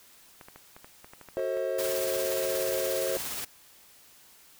clicks, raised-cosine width 0.5 ms, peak -31 dBFS, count 12, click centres 0.412 / 0.485 / 0.56 / 0.765 / 0.845 / 1.045 / 1.135 / 1.213 / 1.287 / 1.395 / 1.571 / 1.81 s
triangle chord, F# diminished seventh, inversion none, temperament just, 370 / 444 / 532.8 / 639.4 Hz, F#4 / A4 / C5 / Eb5, 0 / +16 / +31 / +47 cents, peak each -33 / -34 / -28 / -33 dBFS, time 1.37-3.17 s, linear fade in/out 0 ms
white noise with tremolo, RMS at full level -34 dBFS, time 1.78-3.45 s, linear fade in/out 10 ms, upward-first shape sine, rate 17 Hz, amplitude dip 25%
effects white hiss -56 dBFS RMS until 4.59 s

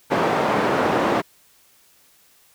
white band-pass noise, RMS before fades -20 dBFS, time 0.1-1.22 s, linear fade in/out 20 ms, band 190 to 870 Hz, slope 12 dB/octave, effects white hiss -56 dBFS RMS until 2.54 s

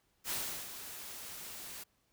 white noise with ADSR envelope, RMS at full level -36 dBFS, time 0.24-1.84 s, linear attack 63 ms, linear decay 360 ms, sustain -10 dB, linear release 14 ms, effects pink hiss -75 dBFS RMS until 2.12 s

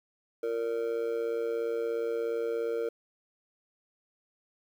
triangle tone with amplitude modulation, 462.1 Hz, A#4, 15 cents flat, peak -23 dBFS, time 0.43-2.89 s, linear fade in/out 5 ms, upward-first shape sine, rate 117 Hz, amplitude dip 80%, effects 10-bit

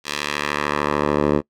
10% pulse tone with band-pass filter sweep, 73.42 Hz, D2, in tune, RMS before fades -21 dBFS, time 0.04-1.42 s, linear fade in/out 50 ms, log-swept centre 4200 to 410 Hz, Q 0.85, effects noise-tail reverb RT60 0.1 s tail -23 dB re dry

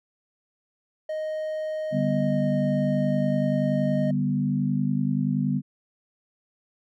triangle tone with pitch glide, 622.3 to 618 Hz, D#5 to D#5, 0 to -12 cents, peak -25 dBFS, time 1.09-4.11 s, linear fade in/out 5 ms, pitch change -12 cents, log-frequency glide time 2.17-2.39 s
sine chord, G major, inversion second, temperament equal with one note detuned, 145.73 / 196 / 246.9 Hz, D3 / G3 / B3, -13 / 0 / 0 cents, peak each -26 dBFS, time 1.91-5.62 s, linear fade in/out 50 ms
effects none

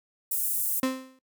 pink high-pass noise, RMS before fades -28 dBFS, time 0.31-0.8 s, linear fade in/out 5 ms, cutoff 9900 Hz, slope 24 dB/octave
35% pulse tone with exponential decay, 261 Hz, C4, 4 cents flat, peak -19 dBFS, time 0.83-1.19 s, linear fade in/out 2 ms, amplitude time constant 77 ms
effects noise-tail reverb RT60 0.1 s tail -20 dB re dry

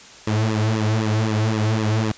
sawtooth tone with flanger, 108.9 Hz, A2, 17 cents flat, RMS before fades -20 dBFS, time 0.27-2.12 s, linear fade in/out 5 ms, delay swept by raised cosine 1.3 to 4.3 ms, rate 3.9 Hz, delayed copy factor -1, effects white hiss -43 dBFS RMS until 2.17 s + resampled to 16000 Hz

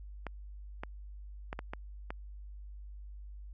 clicks, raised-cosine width 0.5 ms, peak -23 dBFS, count 6, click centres 0.267 / 0.835 / 1.529 / 1.591 / 1.735 / 2.105 s, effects added 50 Hz sine -44 dBFS peak until 3.53 s

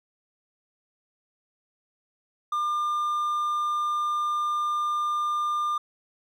triangle tone, 1200 Hz, D6, 37 cents sharp, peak -22 dBFS, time 2.52-5.78 s, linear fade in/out 5 ms, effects none

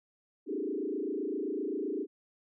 sine tone with frequency modulation, 349.2 Hz, F4, in tune, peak -31 dBFS, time 0.46-2.07 s, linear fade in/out 50 ms, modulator 27.7 Hz, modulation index 2.8, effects none

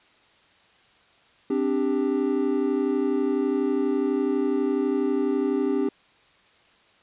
triangle chord, C suspended second, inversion none, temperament equal with one note detuned, 261.6 / 293.7 / 395.2 Hz, C4 / D4 / G4, 0 / 0 / +14 cents, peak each -24 / -24 / -23 dBFS, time 1.5-5.89 s, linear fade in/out 5 ms, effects white hiss -58 dBFS RMS until 7.02 s + resampled to 8000 Hz

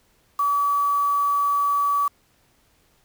sine tone with quantisation, 1144 Hz, D6, 46 cents flat, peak -18 dBFS, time 0.39-2.08 s, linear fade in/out 5 ms, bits 6, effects pink hiss -62 dBFS RMS until 3.04 s

